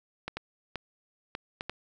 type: clicks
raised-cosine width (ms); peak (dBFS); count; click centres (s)
0.3; -18; 6; 0.28 / 0.37 / 0.757 / 1.351 / 1.609 / 1.696
effects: none